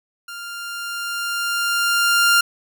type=tone with level ramp; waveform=sawtooth; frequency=1396.9 Hz; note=F6; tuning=in tune; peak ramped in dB=-28 to -8 dBFS; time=0.28-2.41 s; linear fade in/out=5 ms; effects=none